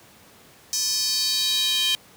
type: tone with high-pass filter sweep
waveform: square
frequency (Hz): 349.2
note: F4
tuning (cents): 0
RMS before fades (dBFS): -23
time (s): 0.73-1.95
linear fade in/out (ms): 0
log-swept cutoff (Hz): 5700 to 3200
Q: 4.5
effects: pink hiss -51 dBFS RMS until 2.16 s + high-pass 100 Hz 12 dB/octave